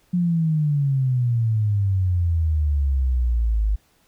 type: exponential sweep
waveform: sine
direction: down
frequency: 180 to 50.7 Hz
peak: -17 dBFS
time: 0.13-3.76 s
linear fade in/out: 10 ms
effects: pink hiss -61 dBFS RMS until 4.07 s